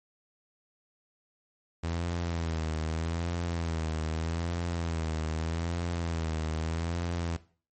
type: tone with vibrato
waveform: sawtooth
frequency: 82.41 Hz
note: E2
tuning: in tune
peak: -26 dBFS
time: 1.83-7.37 s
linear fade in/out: 10 ms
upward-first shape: sine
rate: 0.81 Hz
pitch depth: 78 cents each way
effects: noise-tail reverb RT60 0.4 s tail -17 dB re dry + MP3 32 kbps